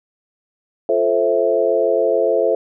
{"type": "chord", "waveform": "sine", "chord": "F major seventh", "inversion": "none", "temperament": "equal with one note detuned", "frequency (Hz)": [349.2, 440, 526.9, 659.3], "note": ["F4", "A4", "C5", "E5"], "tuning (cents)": [0, 0, 12, 0], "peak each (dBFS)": [-23, -18, -18, -19], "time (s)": [0.89, 2.55], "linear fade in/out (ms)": 2, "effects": []}